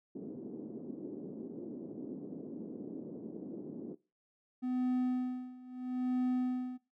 pink band-pass noise, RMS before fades -44 dBFS, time 0.15-3.95 s, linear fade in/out 10 ms, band 220 to 370 Hz, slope 24 dB/octave
triangle tone with tremolo, 252.2 Hz, B3, 36 cents sharp, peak -27 dBFS, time 4.62-6.78 s, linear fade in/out 20 ms, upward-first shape sine, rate 0.76 Hz, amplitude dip 90%
effects noise-tail reverb RT60 0.3 s tail -20 dB re dry

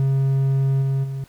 triangle tone with level steps, 135.5 Hz, C#3, 39 cents flat, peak -14 / -16 / -23 dBFS, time 0-1.24 s, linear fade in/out 0 ms, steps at 0.81 / 1.03 s, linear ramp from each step 20 ms, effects pink hiss -54 dBFS RMS until 1.28 s

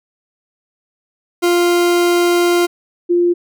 40% pulse / sine tone pair in turn, 349.2 / 349.2 Hz, F4 / F4, 0 / 0 cents, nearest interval unison, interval 0 cents, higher neither, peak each -10 dBFS, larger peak neither, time 1.42-2.67 / 3.09-3.34 s, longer first, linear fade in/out 20 ms, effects none

